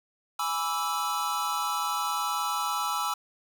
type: chord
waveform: square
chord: E dominant seventh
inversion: first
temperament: equal with one note detuned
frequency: 830.6 / 987.8 / 1157.8 / 1318.5 Hz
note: G#5 / B5 / D6 / E6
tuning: 0 / 0 / -25 / 0 cents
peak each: -35 / -34 / -36 / -31 dBFS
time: 0.39-3.14 s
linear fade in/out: 5 ms
effects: none